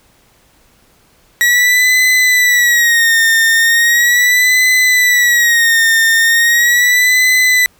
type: tone with vibrato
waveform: 40% pulse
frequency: 1914 Hz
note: A#6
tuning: 45 cents sharp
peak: -7 dBFS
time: 1.41-7.66 s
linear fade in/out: 0 ms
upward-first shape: sine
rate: 0.38 Hz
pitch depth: 90 cents each way
effects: pink hiss -51 dBFS RMS until 7.79 s